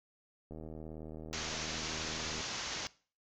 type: click train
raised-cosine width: 2 ms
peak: -33 dBFS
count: 150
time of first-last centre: 0.51-2.406 s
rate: 78.6 Hz
type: low-pass noise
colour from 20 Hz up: white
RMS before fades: -40 dBFS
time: 1.33-2.87 s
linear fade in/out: 0 ms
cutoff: 6800 Hz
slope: 96 dB/octave
effects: noise-tail reverb RT60 0.4 s tail -20 dB re dry